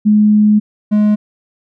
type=tone pair in turn; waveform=sine / triangle; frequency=210.9 / 210.1 Hz; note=G#3 / G#3; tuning=+27 / +20 cents; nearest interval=unison; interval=7 cents; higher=first; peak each=-6 dBFS; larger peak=neither; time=0.05-0.6 / 0.91-1.16 s; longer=first; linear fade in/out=20 ms; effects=none